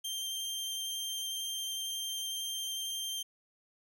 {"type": "tone with vibrato", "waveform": "sawtooth", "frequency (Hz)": 3162, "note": "G7", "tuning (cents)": 14, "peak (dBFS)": -32, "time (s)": [0.04, 3.23], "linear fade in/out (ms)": 10, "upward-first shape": "sine", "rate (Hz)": 11, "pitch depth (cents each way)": 8, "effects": []}